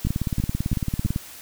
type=two click trains; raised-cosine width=5 ms; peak=-11 / -11 dBFS; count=21 / 4; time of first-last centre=0.05-1.161 / 0.07-1.06 s; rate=18 / 3.03 Hz; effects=white hiss -42 dBFS RMS until 1.41 s